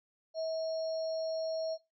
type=tone with sample-and-hold; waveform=sine; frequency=644 Hz; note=E5; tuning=41 cents flat; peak=-32 dBFS; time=0.34-1.78 s; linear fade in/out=50 ms; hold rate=4900 Hz; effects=noise-tail reverb RT60 0.2 s tail -17 dB re dry + resampled to 16000 Hz